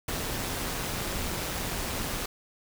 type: noise with amplitude modulation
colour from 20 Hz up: pink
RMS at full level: -30 dBFS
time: 0.08-2.26 s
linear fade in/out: 5 ms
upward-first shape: sine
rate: 180 Hz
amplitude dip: 50%
effects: none